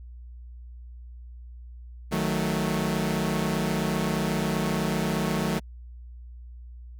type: chord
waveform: sawtooth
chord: D# diminished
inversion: none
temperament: equal with one note detuned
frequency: 156.92 / 185 / 220 Hz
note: D#3 / F#3 / A3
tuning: +15 / 0 / 0 cents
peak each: -25 dBFS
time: 2.11-5.6 s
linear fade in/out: 20 ms
effects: added 60 Hz sine -40 dBFS peak until 6.99 s